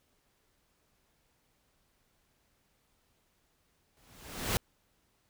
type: noise with exponential growth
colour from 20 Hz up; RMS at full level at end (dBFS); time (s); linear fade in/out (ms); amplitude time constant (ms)
pink; -28; 3.97-4.57; 0; 130
effects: pink hiss -73 dBFS RMS until 5.29 s